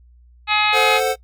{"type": "harmonic tone", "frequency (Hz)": 422.3, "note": "G#4", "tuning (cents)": 29, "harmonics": [2, 3, 4, 5, 6, 7, 8, 9, 10], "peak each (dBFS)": [-21, -22, -27, -24, -19, -31, -30, -25, -29], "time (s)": [0.47, 1.01], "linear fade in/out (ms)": 50}
{"type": "chord", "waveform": "square", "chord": "F# diminished", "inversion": "first", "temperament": "equal", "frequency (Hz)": [440, 523.3, 740], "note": ["A4", "C5", "F#5"], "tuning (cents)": [0, 0, 0], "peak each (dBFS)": -22, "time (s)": [0.72, 1.16], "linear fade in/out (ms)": 50}
{"effects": ["noise-tail reverb RT60 0.1 s tail -21 dB re dry", "added 60 Hz sine -46 dBFS peak until 1.23 s"]}